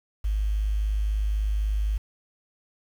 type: tone with quantisation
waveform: sine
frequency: 51.91 Hz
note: G#1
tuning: in tune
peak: -22 dBFS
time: 0.24-1.98 s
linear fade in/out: 10 ms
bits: 8
effects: none